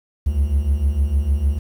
triangle beating tone pair, 66.6 / 73.2 Hz, C2 / D2, +31 / -5 cents, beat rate 6.6 Hz, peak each -19 / -15 dBFS, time 0.26-1.59 s, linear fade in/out 10 ms, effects 8-bit

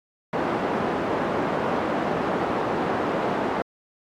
pink band-pass noise, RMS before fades -25 dBFS, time 0.33-3.62 s, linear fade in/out 2 ms, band 260 to 1100 Hz, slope 12 dB/octave, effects AAC 64 kbps

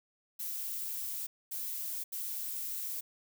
violet noise bursts at uneven times, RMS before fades -38 dBFS, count 3, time 0.39-1.27 / 1.51-2.04 / 2.12-3.01 s, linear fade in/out 10 ms, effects none

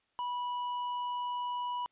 sine tone with tanh clipping, 980 Hz, B5, 14 cents flat, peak -34 dBFS, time 0.19-1.86 s, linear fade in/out 0 ms, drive 7 dB, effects white hiss -75 dBFS RMS until 1.91 s + resampled to 8000 Hz

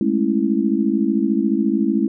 sine chord, A major seventh, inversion third, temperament just, 206.2 / 220 / 275 / 330 Hz, G#3 / A3 / C#4 / E4, -12 / 0 / -14 / +2 cents, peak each -21 dBFS, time 0.01-2.08 s, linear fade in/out 2 ms, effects none

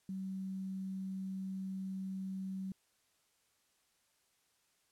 sine tone with quantisation, 190.4 Hz, F#3, 50 cents sharp, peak -38 dBFS, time 0.09-2.72 s, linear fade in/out 2 ms, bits 11, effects white hiss -75 dBFS RMS until 4.91 s + low-pass 11000 Hz 12 dB/octave

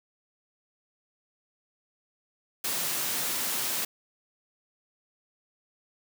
white high-pass noise, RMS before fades -30 dBFS, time 2.64-3.85 s, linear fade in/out 5 ms, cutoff 120 Hz, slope 48 dB/octave, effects none

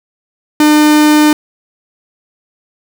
45% pulse tone, 301.8 Hz, D4, 47 cents sharp, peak -5 dBFS, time 0.6-1.33 s, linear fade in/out 2 ms, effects none

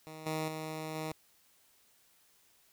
10% pulse tone with level steps, 157.1 Hz, D#3, 17 cents sharp, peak -37 / -25 / -30 / -28 dBFS, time 0.07-1.12 s, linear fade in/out 0 ms, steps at 0.26 / 0.48 / 0.95 s, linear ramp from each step 5 ms, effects white hiss -67 dBFS RMS until 2.72 s

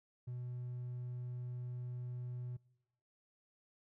triangle tone, 123.47 Hz, B2, in tune, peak -38 dBFS, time 0.27-2.57 s, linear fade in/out 10 ms, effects noise-tail reverb RT60 1.0 s tail -26 dB re dry + tanh soft clip ceiling -34 dBFS

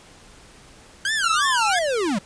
sawtooth tone with vibrato, 1538 Hz, G6, 33 cents flat, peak -17 dBFS, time 1.05-1.79 s, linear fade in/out 2 ms, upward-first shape sine, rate 2.9 Hz, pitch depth 260 cents each way
square linear sweep, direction down, 1396 to 175.7 Hz, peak -21 dBFS, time 1.23-2.19 s, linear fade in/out 10 ms
effects pink hiss -48 dBFS RMS until 2.25 s + resampled to 22050 Hz

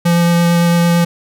square tone with vibrato, 171.4 Hz, F3, 32 cents flat, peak -10 dBFS, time 0.05-1.05 s, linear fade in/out 10 ms, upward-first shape sine, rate 8.9 Hz, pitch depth 8 cents each way, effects none

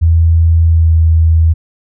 sine tone with pitch glide, 82.41 to 81.13 Hz, E2 to E2, 0 to -27 cents, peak -5 dBFS, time 0.01-1.54 s, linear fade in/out 20 ms, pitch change -27 cents, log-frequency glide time 0.65-0.93 s, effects none

